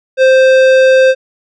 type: tone with tanh clipping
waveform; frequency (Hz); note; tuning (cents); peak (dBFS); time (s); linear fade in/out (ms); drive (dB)
sine; 523.3; C5; 0; -6; 0.17-1.15; 50; 15
effects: none